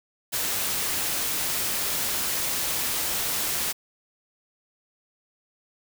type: noise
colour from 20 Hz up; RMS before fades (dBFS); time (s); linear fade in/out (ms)
white; -27; 0.32-3.73; 20
effects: none